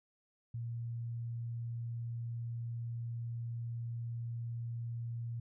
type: tone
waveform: sine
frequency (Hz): 117.2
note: A#2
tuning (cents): +10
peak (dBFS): -37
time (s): 0.54-5.4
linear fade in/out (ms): 5
effects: none